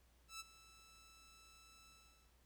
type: tone with ADSR envelope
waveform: 10% pulse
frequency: 1318 Hz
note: E6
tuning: 1 cent flat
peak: -38 dBFS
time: 0.28-2.35 s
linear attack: 120 ms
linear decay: 27 ms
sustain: -17 dB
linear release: 470 ms
effects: added 60 Hz sine -70 dBFS peak until 2.45 s + pink hiss -75 dBFS RMS until 2.45 s